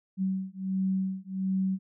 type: beating tone pair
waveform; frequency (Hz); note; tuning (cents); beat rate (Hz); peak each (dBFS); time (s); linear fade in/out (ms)
sine; 189.3 / 190.7; F#3 / G3; +40 / -47; 1.4; -30 / -30; 0.17-1.79; 50
effects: none